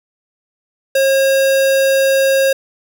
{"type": "tone", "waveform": "square", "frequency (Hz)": 540, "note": "C#5", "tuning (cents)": -45, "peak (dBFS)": -11, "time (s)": [0.95, 2.53], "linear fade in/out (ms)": 5, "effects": []}